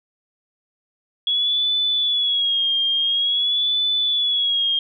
sine tone with vibrato, 3350 Hz, G#7, 14 cents sharp, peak -17 dBFS, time 1.27-4.79 s, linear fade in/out 2 ms, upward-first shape sine, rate 0.48 Hz, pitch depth 74 cents each way, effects none

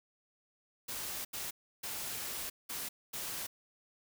white noise bursts at uneven times, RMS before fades -40 dBFS, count 5, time 0.88-1.25 / 1.33-1.51 / 1.83-2.5 / 2.69-2.89 / 3.13-3.47 s, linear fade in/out 10 ms, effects none

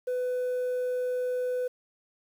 sine tone, 500 Hz, B4, 21 cents sharp, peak -24 dBFS, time 0.07-1.68 s, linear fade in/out 10 ms, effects tanh soft clip ceiling -26 dBFS + 9-bit

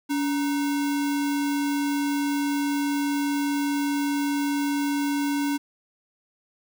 sine tone with sample-and-hold, 285.1 Hz, C#4, 49 cents sharp, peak -22 dBFS, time 0.09-5.58 s, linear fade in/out 20 ms, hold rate 1225 Hz, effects none

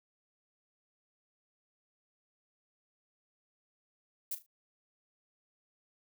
violet noise with echo, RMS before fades -36 dBFS, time 4.31-4.35 s, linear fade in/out 5 ms, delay 38 ms, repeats 3, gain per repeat -12 dB, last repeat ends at 4.464 s, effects none

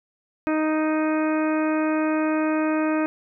harmonic tone, 311.1 Hz, D#4, in tune, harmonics 1 / 2 / 3 / 4 / 5 / 6 / 7 / 8, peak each -21 / -27 / -33 / -32 / -34 / -39 / -41 / -37 dBFS, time 0.47-3.06 s, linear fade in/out 0 ms, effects none

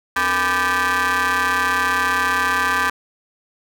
25% pulse ring-modulated tone, 185 Hz, F#3, in tune, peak -10 dBFS, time 0.16-2.9 s, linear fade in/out 5 ms, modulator 1370 Hz, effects none

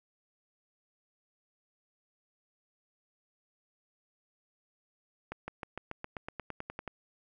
accelerating click train, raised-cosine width 0.5 ms, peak -23 dBFS, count 14, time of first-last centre 5.32-6.877 s, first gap 160 ms, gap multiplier 0.95, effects none

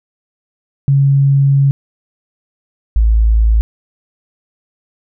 sine tone pair in turn, 138.59 / 55 Hz, C#3 / A1, 0 / 0 cents, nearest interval octave + major third, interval 1600 cents, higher first, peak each -7 dBFS, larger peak neither, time 0.88-1.71 / 2.96-3.61 s, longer first, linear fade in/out 0 ms, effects none

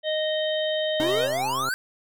harmonic tone, 620 Hz, D#5, 6 cents flat, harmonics 1 / 3 / 5 / 6, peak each -24 / -34 / -31 / -33 dBFS, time 0.03-1.29 s, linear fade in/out 50 ms
square exponential sweep, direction up, 298.3 to 1594 Hz, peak -25 dBFS, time 1-1.74 s, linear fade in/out 0 ms
click train, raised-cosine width 1 ms, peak -21 dBFS, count 91, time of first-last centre 1-1.687 s, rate 131 Hz
effects none

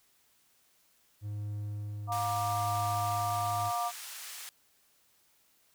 triangle tone with tremolo, 103.83 Hz, G#2, in tune, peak -32 dBFS, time 1.21-3.72 s, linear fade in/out 50 ms, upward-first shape sine, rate 0.78 Hz, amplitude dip 30%
harmonic tone, 236.6 Hz, A#3, 26 cents sharp, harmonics 3 / 4 / 5, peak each -32 / -38 / -34 dBFS, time 2.07-3.92 s, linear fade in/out 50 ms
white band-pass noise, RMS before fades -44 dBFS, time 2.12-4.49 s, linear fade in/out 0 ms, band 1100 to 12000 Hz, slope 12 dB/octave
effects white hiss -68 dBFS RMS until 5.74 s

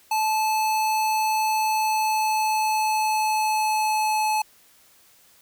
square tone with pitch glide, 869 to 860.5 Hz, A5 to A5, -22 to -39 cents, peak -21 dBFS, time 0.11-4.42 s, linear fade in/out 5 ms, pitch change -17 cents, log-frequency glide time 1.57-4.31 s, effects white hiss -56 dBFS RMS until 5.41 s

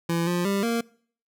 25% pulse tone with pitch steps, 168.6 / 175.7 / 198.4 / 232.3 Hz, E3 / F3 / G3 / A#3, +39 / +11 / +21 / -6 cents, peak -19 dBFS, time 0.09-0.81 s, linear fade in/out 5 ms, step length 180 ms, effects noise-tail reverb RT60 0.5 s tail -23 dB re dry

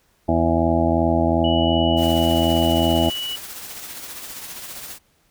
harmonic tone, 82.7 Hz, E2, 6 cents sharp, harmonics 1 / 2 / 3 / 4 / 6 / 7 / 8 / 9 / 10, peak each -23 / -26 / -22 / -22 / -31 / -27 / -22 / -33 / -26 dBFS, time 0.28-3.1 s, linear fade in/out 10 ms
sine tone, 2945 Hz, F#7, 9 cents flat, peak -25 dBFS, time 1.44-3.36 s, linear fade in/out 5 ms
white noise with tremolo, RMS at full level -33 dBFS, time 1.96-4.99 s, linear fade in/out 50 ms, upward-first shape triangle, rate 15 Hz, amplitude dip 45%
effects pink hiss -62 dBFS RMS until 5.3 s

